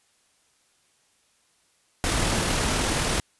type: noise with amplitude modulation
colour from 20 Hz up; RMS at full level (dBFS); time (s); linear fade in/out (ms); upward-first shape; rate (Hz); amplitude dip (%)
pink; -23; 2.04-3.2; 0; sine; 38.9; 25
effects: white hiss -65 dBFS RMS until 3.39 s + resampled to 24000 Hz